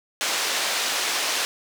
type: band-pass noise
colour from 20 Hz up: white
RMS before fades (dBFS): -25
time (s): 0.21-1.45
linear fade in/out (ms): 0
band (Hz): 440 to 5700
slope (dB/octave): 12
effects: none